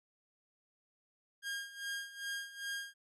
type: tone with tremolo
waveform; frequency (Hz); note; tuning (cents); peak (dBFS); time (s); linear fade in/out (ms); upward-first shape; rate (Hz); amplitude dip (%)
sawtooth; 1618; G#6; -46; -33; 1.42-2.94; 50; sine; 2.5; 80
effects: low-pass 11000 Hz 12 dB/octave